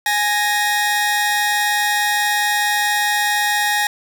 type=tone pair together; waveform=sawtooth; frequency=830.6 / 1864.6 Hz; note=G#5 / A#6; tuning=0 / 0 cents; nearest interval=octave + major second; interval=1400 cents; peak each=-15 dBFS; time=0.06-3.87 s; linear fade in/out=2 ms; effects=none